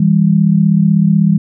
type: tone pair together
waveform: sine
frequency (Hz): 163.5 / 199.6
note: E3 / G3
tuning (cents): -14 / +32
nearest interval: minor third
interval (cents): 346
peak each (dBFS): -10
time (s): 0-1.38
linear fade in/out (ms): 5
effects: none